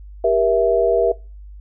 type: chord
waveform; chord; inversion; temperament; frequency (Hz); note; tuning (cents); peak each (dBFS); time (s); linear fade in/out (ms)
sine; E diminished; first; just; 395.6 / 474.7 / 659.3; G4 / Bb4 / E5; +16 / +31 / 0; -20 / -17 / -16; 0.24-1.12; 5
effects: noise-tail reverb RT60 0.3 s tail -22 dB re dry + added 50 Hz sine -35 dBFS peak until 1.6 s

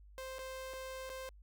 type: tone with dropouts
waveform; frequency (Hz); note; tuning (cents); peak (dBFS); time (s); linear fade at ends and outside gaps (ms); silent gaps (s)
sawtooth; 523.3; C5; 0; -39; 0.18-1.29; 0; 0.384-0.391 / 0.734-0.737 / 1.094-1.1
effects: added 50 Hz sine -55 dBFS peak until 1.42 s

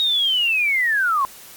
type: linear sweep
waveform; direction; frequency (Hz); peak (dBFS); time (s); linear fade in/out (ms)
sine; down; 3787 to 1037; -16; 0-1.25; 0
effects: white hiss -42 dBFS RMS until 1.56 s + Opus 48 kbps

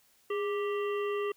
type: harmonic tone with a mistuned harmonic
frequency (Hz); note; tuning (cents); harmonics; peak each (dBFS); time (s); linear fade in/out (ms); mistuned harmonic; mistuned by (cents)
392; G4; 0; 1 / 3 / 5 / 7 / 8; -30 / -38 / -44 / -44 / -51; 0.3-1.32; 5; 1; +79
effects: white hiss -66 dBFS RMS until 1.36 s

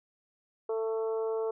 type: harmonic tone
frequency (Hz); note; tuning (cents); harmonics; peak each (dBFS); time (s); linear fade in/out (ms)
222.5; A3; +20; 2 / 3 / 4 / 5 / 6; -29 / -41 / -43 / -46 / -50; 0.69-1.51; 5
effects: none

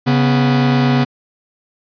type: tone pair together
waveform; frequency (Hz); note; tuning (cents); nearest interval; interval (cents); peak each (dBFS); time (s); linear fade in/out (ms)
45% pulse; 137.85 / 246.9; C#3 / B3; -9 / 0; minor seventh; 1009; -14; 0.06-1.05; 20
effects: resampled to 11025 Hz

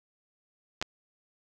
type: clicks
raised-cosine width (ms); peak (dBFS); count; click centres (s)
0.2; -14; 2; 0.815 / 0.825
effects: none

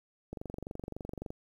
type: click train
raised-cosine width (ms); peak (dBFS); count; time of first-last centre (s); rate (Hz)
2; -26; 24; 0.33-1.305; 23.6
effects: 10-bit

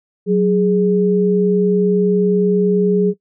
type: tone pair together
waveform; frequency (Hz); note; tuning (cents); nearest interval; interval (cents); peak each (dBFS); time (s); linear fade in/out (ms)
sine; 185.4 / 415.3; F#3 / G#4; +4 / 0; octave + major second; 1396; -14; 0.26-3.14; 50
effects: noise-tail reverb RT60 0.1 s tail -20 dB re dry

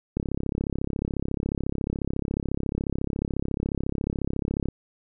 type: click train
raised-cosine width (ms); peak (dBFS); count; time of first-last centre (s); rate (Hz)
3; -14; 155; 0.17-4.686; 34.1
effects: none

